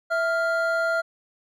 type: tone pair together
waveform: triangle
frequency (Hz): 659.3 / 1397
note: E5 / F6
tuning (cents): 0 / 0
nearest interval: octave + minor second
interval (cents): 1300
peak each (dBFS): -22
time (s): 0.1-1.02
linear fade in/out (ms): 20
effects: none